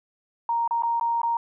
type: tone with dropouts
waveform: sine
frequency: 932.3 Hz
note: A#5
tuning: in tune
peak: -21 dBFS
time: 0.49-1.37 s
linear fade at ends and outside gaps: 2 ms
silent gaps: 0.677-0.709 / 0.823-0.833 / 0.998-1.01 / 1.217-1.232 s
effects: none